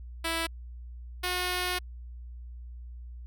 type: tone pair in turn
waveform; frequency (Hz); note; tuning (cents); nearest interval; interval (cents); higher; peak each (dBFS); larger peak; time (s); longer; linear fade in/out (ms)
5% pulse; 329.6 / 361.4; E4 / F#4; 0 / -41; major second; 159; second; -17; neither; 0.24-0.47 / 1.23-1.79; second; 10
effects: added 60 Hz sine -40 dBFS peak until 3.26 s